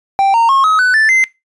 triangle tone with pitch steps, 784 / 921.6 / 1083.4 / 1273.6 / 1497.2 / 1760 / 2069 Hz, G5 / A#5 / C#6 / D#6 / F#6 / A6 / C7, 0 / -20 / -40 / +40 / +20 / 0 / -20 cents, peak -6 dBFS, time 0.19-1.24 s, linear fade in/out 0 ms, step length 150 ms, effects noise-tail reverb RT60 0.2 s tail -21 dB re dry + resampled to 24000 Hz

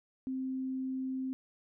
sine tone, 261.6 Hz, C4, in tune, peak -33 dBFS, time 0.27-1.33 s, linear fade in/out 0 ms, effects none

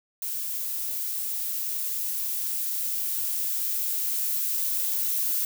violet noise with level ramp, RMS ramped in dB -31 to -26 dBFS, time 0.22-5.45 s, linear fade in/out 2 ms, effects none

